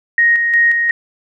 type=tone with tremolo; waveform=sine; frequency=1871 Hz; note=A#6; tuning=6 cents sharp; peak=-8 dBFS; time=0.18-0.91 s; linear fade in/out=2 ms; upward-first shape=square; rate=2.8 Hz; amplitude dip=40%; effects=none